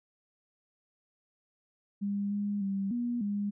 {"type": "tone with pitch steps", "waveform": "sine", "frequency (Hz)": [201.5, 204.2, 196, 240.3, 203.8], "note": ["G3", "G#3", "G3", "B3", "G#3"], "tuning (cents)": [48, -29, 0, -47, -32], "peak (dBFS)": -29, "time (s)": [2.01, 3.51], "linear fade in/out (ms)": 20, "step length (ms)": 300, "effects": []}